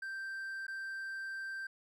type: tone with dropouts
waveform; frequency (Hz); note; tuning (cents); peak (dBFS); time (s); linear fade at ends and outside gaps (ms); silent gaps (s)
triangle; 1568; G6; 0; -37; 0.02-1.67; 5; 0.668-0.68
effects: none